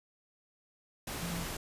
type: tone in noise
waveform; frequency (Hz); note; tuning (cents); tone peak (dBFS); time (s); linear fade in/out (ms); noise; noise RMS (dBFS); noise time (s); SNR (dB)
sine; 172.1; F3; -25; -37; 1.22-1.44; 5; pink; -39; 1.07-1.57; -1
effects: resampled to 32000 Hz